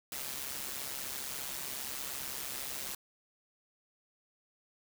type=noise with amplitude modulation; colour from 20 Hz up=white; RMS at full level=-37 dBFS; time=0.12-2.95 s; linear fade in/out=2 ms; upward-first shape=sine; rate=135 Hz; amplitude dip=65%; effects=none